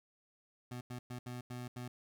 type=tone bursts at uneven times; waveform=25% pulse; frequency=123.47 Hz; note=B2; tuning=in tune; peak=-38 dBFS; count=6; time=0.71-0.81 / 0.9-0.99 / 1.1-1.19 / 1.26-1.41 / 1.5-1.68 / 1.76-1.88 s; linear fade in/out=5 ms; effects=none